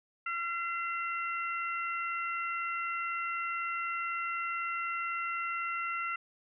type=harmonic tone; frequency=682 Hz; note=F5; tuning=41 cents flat; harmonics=2 / 3 / 4; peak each=-34 / -38 / -40 dBFS; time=0.26-6.16 s; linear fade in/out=5 ms; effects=none